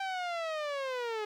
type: linear sweep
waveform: sawtooth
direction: down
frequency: 784 to 416.1 Hz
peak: -29 dBFS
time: 0-1.25 s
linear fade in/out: 5 ms
effects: low-pass 4000 Hz 12 dB/octave + 11-bit